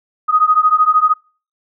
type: beating tone pair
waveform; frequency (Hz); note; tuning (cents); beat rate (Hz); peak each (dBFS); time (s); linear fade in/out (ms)
sine; 1244.5 / 1257.5; D#6 / D#6; 0 / +18; 13; -12 / -13; 0.28-1.14; 20
effects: noise-tail reverb RT60 0.4 s tail -26 dB re dry